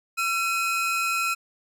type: tone pair together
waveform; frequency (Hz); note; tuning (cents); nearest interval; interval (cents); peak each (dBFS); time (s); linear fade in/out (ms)
45% pulse; 1355 / 2522; E6 / D#7; +47 / +23; major seventh; 1076; -26 / -26; 0.17-1.35; 20
effects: resampled to 32000 Hz